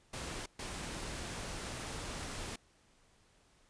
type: noise bursts at uneven times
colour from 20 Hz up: pink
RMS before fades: -42 dBFS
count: 2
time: 0.13-0.46 / 0.59-2.56 s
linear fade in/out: 5 ms
effects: pink hiss -68 dBFS RMS until 3.69 s + resampled to 22050 Hz